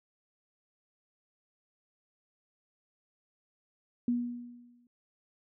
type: tone with exponential decay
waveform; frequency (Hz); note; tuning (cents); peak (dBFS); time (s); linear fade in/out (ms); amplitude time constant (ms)
sine; 241.5; B3; -39; -24; 4.08-4.87; 2; 170
effects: none